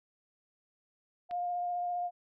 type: tone with vibrato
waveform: sine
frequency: 708 Hz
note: F5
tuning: 23 cents sharp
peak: -31 dBFS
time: 1.29-2.11 s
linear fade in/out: 50 ms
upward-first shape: sine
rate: 15 Hz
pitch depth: 12 cents each way
type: click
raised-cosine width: 0.3 ms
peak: -32 dBFS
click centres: 1.311 s
effects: none